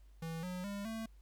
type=tone with pitch steps; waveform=square; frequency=163.6 / 181.53 / 201.4 / 223.5 Hz; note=E3 / F#3 / G3 / A3; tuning=-13 / -33 / +47 / +27 cents; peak=-40 dBFS; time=0.22-1.06 s; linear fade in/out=5 ms; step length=210 ms; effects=added 50 Hz sine -56 dBFS peak until 1.21 s + pink hiss -75 dBFS RMS until 1.21 s